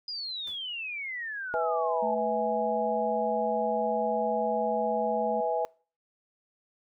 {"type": "exponential sweep", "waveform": "sine", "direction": "down", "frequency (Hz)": [4978, 825], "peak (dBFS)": -33, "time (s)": [0.08, 2.18], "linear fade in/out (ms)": 2}
{"type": "noise with exponential decay", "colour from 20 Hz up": "pink", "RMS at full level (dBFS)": -49, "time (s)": [0.47, 0.67], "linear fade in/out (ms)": 2, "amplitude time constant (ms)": 42}
{"type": "chord", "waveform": "sine", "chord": "E major", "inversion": "second", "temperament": "equal with one note detuned", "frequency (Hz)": [493.9, 649.8, 830.6], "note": ["B4", "E5", "G#5"], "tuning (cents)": [0, -25, 0], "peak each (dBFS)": -30, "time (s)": [1.54, 5.65], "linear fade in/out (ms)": 0}
{"type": "tone", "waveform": "sine", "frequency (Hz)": 220, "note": "A3", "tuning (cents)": 0, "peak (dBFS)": -35, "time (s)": [2.02, 5.41], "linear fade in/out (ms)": 10}
{"effects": ["noise-tail reverb RT60 0.4 s tail -25 dB re dry"]}